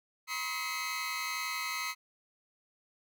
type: tone cluster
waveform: 25% pulse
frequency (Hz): 971 / 1062 / 1274 / 2062 / 2233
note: B5 / C6 / D#6 / C7 / C#7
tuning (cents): -30 / +25 / +41 / -26 / +12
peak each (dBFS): -40 / -40 / -35 / -34 / -39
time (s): 0.27-1.95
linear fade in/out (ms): 50
effects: none